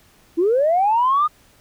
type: linear sweep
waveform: sine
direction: up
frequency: 315.7 to 1244.5 Hz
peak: -13 dBFS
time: 0.37-1.28 s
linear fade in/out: 20 ms
effects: tanh soft clip ceiling -9 dBFS + pink hiss -54 dBFS RMS until 1.6 s